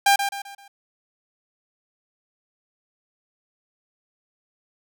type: tone with echo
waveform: sawtooth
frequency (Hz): 798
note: G5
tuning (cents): +31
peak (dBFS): -10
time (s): 0.06-0.16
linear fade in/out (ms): 5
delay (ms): 130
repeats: 4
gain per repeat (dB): -8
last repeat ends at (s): 0.68
effects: none